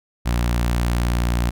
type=tone with notch filter; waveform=sawtooth; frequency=59.3 Hz; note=A#1; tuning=30 cents sharp; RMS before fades=-20 dBFS; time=0.25-1.51 s; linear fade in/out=20 ms; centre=440 Hz; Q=1.8; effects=none